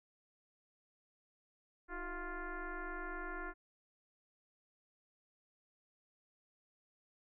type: tone with frequency modulation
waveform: sine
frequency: 712 Hz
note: F5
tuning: 33 cents sharp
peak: -40 dBFS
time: 1.88-3.54 s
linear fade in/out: 50 ms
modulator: 344 Hz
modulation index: 3
effects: none